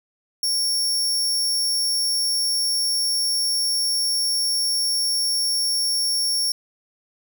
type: tone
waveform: sawtooth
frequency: 5490 Hz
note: F8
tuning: 31 cents flat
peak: -17 dBFS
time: 0.43-6.52 s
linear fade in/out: 2 ms
effects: none